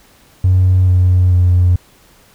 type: tone with pitch steps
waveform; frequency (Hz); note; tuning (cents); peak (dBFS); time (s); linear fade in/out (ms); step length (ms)
triangle; 92.5 / 90.96 / 89.45; F#2 / F#2 / F2; 0 / -29 / +42; -4; 0.44-1.76; 5; 440
effects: tanh soft clip ceiling -4 dBFS + pink hiss -48 dBFS RMS until 2.34 s